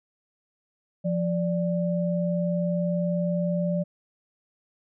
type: tone pair together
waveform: sine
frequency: 174.52 / 587 Hz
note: F3 / D5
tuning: -1 / -1 cents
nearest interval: octave + major sixth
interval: 2100 cents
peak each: -24 / -28 dBFS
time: 1.04-3.84 s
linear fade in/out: 20 ms
effects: none